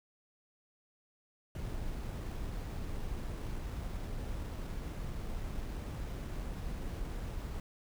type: noise with sample-and-hold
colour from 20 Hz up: brown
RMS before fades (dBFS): -39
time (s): 1.55-7.6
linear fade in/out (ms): 2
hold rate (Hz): 8820
effects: none